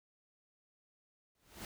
pink noise with exponential growth, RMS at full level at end -43 dBFS, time 1.35-1.65 s, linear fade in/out 1 ms, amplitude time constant 65 ms, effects none

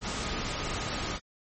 sine tone in noise, 1248 Hz, D#6, 5 cents sharp, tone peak -44 dBFS, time 0.01-1.2 s, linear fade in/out 50 ms, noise pink, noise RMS -33 dBFS, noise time 0.01-1.2 s, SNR -14 dB, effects MP3 32 kbps

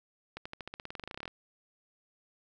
accelerating click train, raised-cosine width 0.3 ms, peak -24 dBFS, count 20, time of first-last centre 0.37-1.278 s, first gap 85 ms, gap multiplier 0.93, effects none

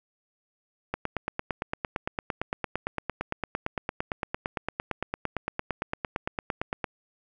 click train, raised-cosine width 0.5 ms, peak -13 dBFS, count 53, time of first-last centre 0.94-6.842 s, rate 8.81 Hz, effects none

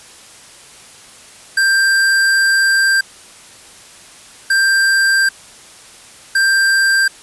square tone bursts at uneven times, 1581 Hz, G6, 14 cents sharp, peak -11 dBFS, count 3, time 1.57-3.01 / 4.5-5.29 / 6.35-7.08 s, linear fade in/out 5 ms, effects white hiss -40 dBFS RMS until 7.22 s + resampled to 24000 Hz

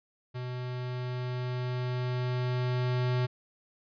square tone with level ramp, 125.1 Hz, B2, 23 cents sharp, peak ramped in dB -35 to -26 dBFS, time 0.34-3.27 s, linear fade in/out 20 ms, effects resampled to 11025 Hz

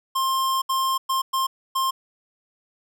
square tone bursts at uneven times, 1059 Hz, C6, 21 cents sharp, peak -21 dBFS, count 5, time 0.15-0.62 / 0.69-0.98 / 1.09-1.22 / 1.33-1.47 / 1.75-1.91 s, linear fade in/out 10 ms, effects none

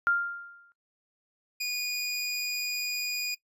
sine tone with exponential decay, 1396.9 Hz, F6, in tune, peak -19 dBFS, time 0.07-0.72 s, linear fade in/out 0 ms, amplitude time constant 140 ms
25% pulse tone, 2455 Hz, D#7, 24 cents flat, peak -25 dBFS, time 1.6-3.35 s, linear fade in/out 10 ms
effects noise-tail reverb RT60 0.1 s tail -19 dB re dry + resampled to 32000 Hz

